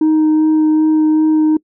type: tone with vibrato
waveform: sine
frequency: 311.1 Hz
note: D#4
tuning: in tune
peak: -6 dBFS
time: 0.01-1.57 s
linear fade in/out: 5 ms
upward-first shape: sine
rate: 2.6 Hz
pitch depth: 9 cents each way
effects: noise-tail reverb RT60 0.1 s tail -24 dB re dry + tanh soft clip ceiling -8 dBFS